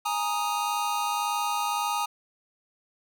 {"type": "chord", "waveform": "square", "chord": "Ab suspended second", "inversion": "none", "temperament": "equal", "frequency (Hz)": [830.6, 932.3, 1244.5], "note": ["Ab5", "Bb5", "Eb6"], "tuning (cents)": [0, 0, 0], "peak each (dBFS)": -31, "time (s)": [0.05, 2.06], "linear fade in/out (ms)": 10, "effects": []}